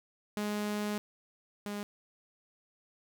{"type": "tone pair in turn", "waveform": "sawtooth", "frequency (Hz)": [208.5, 205.3], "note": ["G#3", "G#3"], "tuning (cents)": [7, -20], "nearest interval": "unison", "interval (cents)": 27, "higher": "first", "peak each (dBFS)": [-28, -32], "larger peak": "first", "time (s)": [[0.37, 0.98], [1.66, 1.83]], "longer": "first", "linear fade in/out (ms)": 0, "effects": ["11-bit"]}